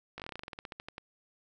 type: slowing click train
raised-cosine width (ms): 0.3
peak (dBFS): -25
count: 18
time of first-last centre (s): 0.18-0.981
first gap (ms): 18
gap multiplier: 1.11
effects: none